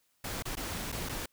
pink noise with dropouts, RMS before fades -37 dBFS, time 0.24-1.26 s, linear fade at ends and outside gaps 5 ms, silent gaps 0.425-0.453 / 0.555-0.569 / 0.919-0.924 / 1.089-1.093 s, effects white hiss -73 dBFS RMS until 1.32 s

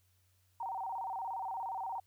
sine tone with vibrato, 845 Hz, G#5, 30 cents sharp, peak -36 dBFS, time 0.6-2 s, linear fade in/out 5 ms, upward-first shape square, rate 17 Hz, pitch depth 170 cents each way, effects added 92 Hz sine -70 dBFS peak until 2.06 s + white hiss -75 dBFS RMS until 2.06 s

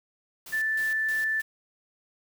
white noise with tremolo, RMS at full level -43 dBFS, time 0.46-1.42 s, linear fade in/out 5 ms, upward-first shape square, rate 3.2 Hz, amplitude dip 80%
sine tone, 1760 Hz, A6, in tune, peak -24 dBFS, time 0.52-1.42 s, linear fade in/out 20 ms
effects none

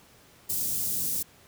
white band-stop noise, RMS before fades -29 dBFS, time 0.49-1.23 s, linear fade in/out 10 ms, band 250 to 7500 Hz, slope 12 dB/octave, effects pink hiss -56 dBFS RMS until 1.47 s + high-pass 60 Hz 12 dB/octave

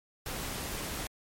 pink noise, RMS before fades -37 dBFS, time 0.26-1.07 s, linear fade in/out 2 ms, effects MP3 64 kbps

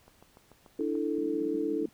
click train, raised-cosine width 1 ms, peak -38 dBFS, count 7, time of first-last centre 0.08-0.953 s, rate 6.87 Hz
sine chord, D suspended second, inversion none, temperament just, 293.7 / 330.4 / 440.5 Hz, D4 / E4 / A4, 0 / +4 / +2 cents, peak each -32 dBFS, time 0.79-1.86 s, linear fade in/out 5 ms
white band-pass noise, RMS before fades -48 dBFS, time 1.18-1.89 s, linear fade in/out 2 ms, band 180 to 230 Hz, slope 96 dB/octave
effects pink hiss -63 dBFS RMS until 1.93 s

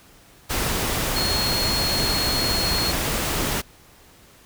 sine tone in noise, 4299 Hz, C8, 46 cents sharp, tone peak -23 dBFS, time 1.15-2.92 s, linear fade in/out 20 ms, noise pink, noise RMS -24 dBFS, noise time 0.49-3.62 s, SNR -2 dB, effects pink hiss -51 dBFS RMS until 4.45 s

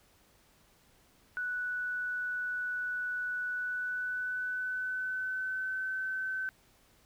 sine tone with pitch glide, 1480 to 1529.5 Hz, F#6 to G6, 0 to -43 cents, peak -32 dBFS, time 1.37-6.49 s, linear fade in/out 0 ms, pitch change +57 cents, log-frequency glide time 3.49-5.95 s, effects pink hiss -65 dBFS RMS until 7.05 s

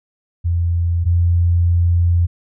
sine tone pair in turn, 85.5 / 86.39 Hz, F2 / F2, -36 / -18 cents, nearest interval unison, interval 18 cents, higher second, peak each -14 / -11 dBFS, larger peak second, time 0.44-1.05 / 1.05-2.27 s, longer second, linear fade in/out 20 ms, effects none

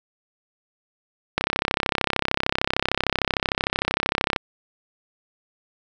click train, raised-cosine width 0.3 ms, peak -3 dBFS, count 100, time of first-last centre 1.38-4.362 s, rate 33.2 Hz, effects none

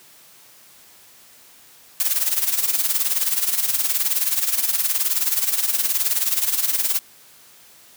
blue noise with tremolo, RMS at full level -18 dBFS, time 2-6.99 s, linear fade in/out 0 ms, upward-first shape sine, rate 19 Hz, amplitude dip 70%, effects white hiss -49 dBFS RMS until 7.96 s + high-pass 80 Hz 12 dB/octave

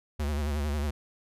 square tone with vibrato, 73.42 Hz, D2, in tune, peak -28 dBFS, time 0.19-0.91 s, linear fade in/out 10 ms, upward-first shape sine, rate 11 Hz, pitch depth 78 cents each way, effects resampled to 32000 Hz

